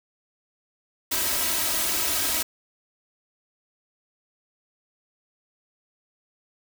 white noise with comb filter, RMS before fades -25 dBFS, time 1.11-2.43 s, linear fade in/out 10 ms, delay 3.1 ms, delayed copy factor +0.8, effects none

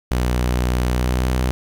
sawtooth tone with pitch glide, 61.5 to 63.08 Hz, B1 to B1, -7 to +37 cents, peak -13 dBFS, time 0.11-1.51 s, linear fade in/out 0 ms, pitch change +44 cents, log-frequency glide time 0.83-1.33 s, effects 8-bit

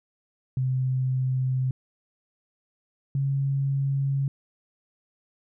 sine tone pair in turn, 129.6 / 137.57 Hz, C3 / C#3, -16 / -13 cents, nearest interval minor second, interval 103 cents, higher second, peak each -22 dBFS, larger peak neither, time 0.57-1.71 / 3.15-4.28 s, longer first, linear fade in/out 2 ms, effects none

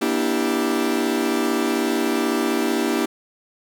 40% pulse chord, E half-diminished seventh, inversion second, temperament equal with one note detuned, 238.7 / 293.7 / 329.6 / 392 Hz, Bb3 / D4 / E4 / G4, +41 / 0 / 0 / 0 cents, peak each -24 dBFS, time 0.01-3.06 s, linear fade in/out 10 ms, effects none

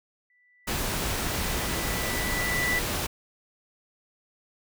sine tone with exponential growth, 1975.5 Hz, B6, in tune, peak -23 dBFS, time 0.3-2.79 s, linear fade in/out 2 ms, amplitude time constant 540 ms
pink noise, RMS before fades -29 dBFS, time 0.67-3.07 s, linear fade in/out 10 ms
effects none

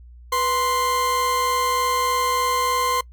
40% pulse tone pair together, 491.6 / 1046.5 Hz, B4 / C6, -8 / 0 cents, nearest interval octave + minor second, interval 1308 cents, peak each -26 / -19 dBFS, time 0.32-3.01 s, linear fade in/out 5 ms, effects noise-tail reverb RT60 0.1 s tail -23 dB re dry + added 60 Hz sine -41 dBFS peak until 3.12 s

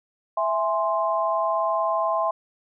sine chord, E augmented, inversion none, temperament equal, 659.3 / 830.6 / 1046.5 Hz, E5 / G#5 / B#5, 0 / 0 / 0 cents, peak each -24 / -28 / -24 dBFS, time 0.37-2.31 s, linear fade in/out 5 ms, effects none

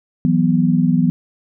sine chord, E suspended second, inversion none, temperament equal, 164.81 / 185 / 246.9 Hz, E3 / F#3 / B3, 0 / 0 / 0 cents, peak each -16 / -17 / -16 dBFS, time 0.25-1.1 s, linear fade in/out 0 ms, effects none

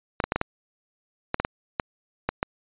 clicks, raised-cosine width 0.5 ms, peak -8 dBFS, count 11, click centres 0.202 / 0.24 / 0.321 / 0.36 / 0.414 / 1.344 / 1.4 / 1.449 / 1.798 / 2.29 / 2.429 s, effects resampled to 8000 Hz

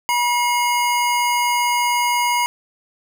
square tone pair together, 965.5 / 2150 Hz, B5 / C7, -39 / +47 cents, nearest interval octave + major second, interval 1386 cents, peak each -18 / -23 dBFS, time 0.09-2.46 s, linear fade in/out 0 ms, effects none

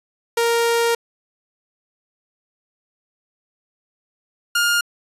sawtooth tone pair in turn, 466.2 / 1413.7 Hz, A#4 / F6, 0 / +21 cents, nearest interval octave + perfect fifth, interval 1921 cents, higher second, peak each -12 dBFS, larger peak neither, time 0.37-0.95 / 4.55-4.81 s, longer first, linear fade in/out 5 ms, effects resampled to 32000 Hz

